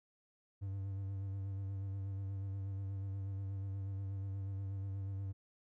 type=tone with vibrato; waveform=triangle; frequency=97.6 Hz; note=G2; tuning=7 cents flat; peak=-36 dBFS; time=0.61-5.33 s; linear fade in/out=20 ms; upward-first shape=sine; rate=8.3 Hz; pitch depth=29 cents each way; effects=none